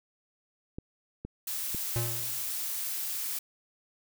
clicks, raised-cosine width 3 ms, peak -24 dBFS, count 3, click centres 0.785 / 1.25 / 1.747 s
blue noise, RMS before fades -34 dBFS, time 1.47-3.39 s, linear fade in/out 5 ms
square tone with exponential decay, 117.7 Hz, A#2, 17 cents sharp, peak -27 dBFS, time 1.96-2.52 s, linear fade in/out 0 ms, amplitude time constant 120 ms
effects none

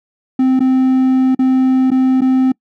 triangle tone with dropouts, 260.1 Hz, C4, 10 cents flat, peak -7 dBFS, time 0.39-2.52 s, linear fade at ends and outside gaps 5 ms, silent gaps 0.594-0.604 / 1.349-1.391 / 1.905-1.915 / 2.209-2.217 s, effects noise-tail reverb RT60 0.1 s tail -26 dB re dry

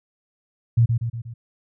sine tone with echo, 116.54 Hz, A#2, in tune, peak -12 dBFS, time 0.77-0.86 s, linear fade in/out 10 ms, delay 120 ms, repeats 4, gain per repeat -5 dB, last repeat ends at 1.34 s, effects none

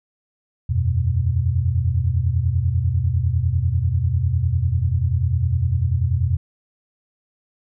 sine chord, E suspended second, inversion none, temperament equal, 82.41 / 92.5 / 123.47 Hz, E2 / F#2 / B2, 0 / 0 / 0 cents, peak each -21 dBFS, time 0.69-6.37 s, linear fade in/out 10 ms, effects none

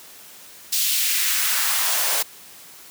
white noise with high-pass filter sweep, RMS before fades -21 dBFS, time 0.72-2.23 s, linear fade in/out 10 ms, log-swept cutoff 3800 to 540 Hz, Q 1.3, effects white hiss -44 dBFS RMS until 2.9 s + high-pass 100 Hz 12 dB/octave

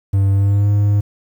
triangle tone with pitch glide, 98.1 to 102.44 Hz, G2 to G#2, +2 to -23 cents, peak -9 dBFS, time 0.13-1.01 s, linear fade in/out 10 ms, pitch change +75 cents, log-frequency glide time 0.32-0.69 s, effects 8-bit

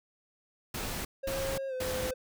pink noise bursts, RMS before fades -36 dBFS, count 3, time 0.74-2.11 s, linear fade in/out 5 ms, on 310 ms, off 220 ms
triangle tone with pitch glide, 540 to 512.6 Hz, C#5 to C5, -45 to -36 cents, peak -31 dBFS, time 1.23-2.14 s, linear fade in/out 10 ms, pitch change -91 cents, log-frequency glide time 1.68-1.74 s
effects none

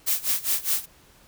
blue noise with tremolo, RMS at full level -22 dBFS, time 0.06-0.86 s, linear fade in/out 20 ms, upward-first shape sine, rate 4.9 Hz, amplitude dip 90%, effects pink hiss -55 dBFS RMS until 1.27 s

